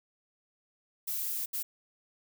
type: noise bursts at uneven times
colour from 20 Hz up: violet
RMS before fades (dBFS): -34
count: 2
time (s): 1.07-1.46 / 1.53-1.63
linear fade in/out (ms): 10
effects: none